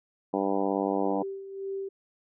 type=harmonic tone; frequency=98 Hz; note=G2; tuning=in tune; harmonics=2 / 3 / 4 / 5 / 6 / 7 / 8 / 9 / 10; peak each=-34 / -30 / -32 / -32 / -35 / -35 / -34 / -38 / -40 dBFS; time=0.33-1.23 s; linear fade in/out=10 ms
type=tone with tremolo; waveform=sine; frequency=390.1 Hz; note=G4; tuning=8 cents flat; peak=-30 dBFS; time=1.05-1.89 s; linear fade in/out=10 ms; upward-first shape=sine; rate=1.8 Hz; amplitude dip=65%
effects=none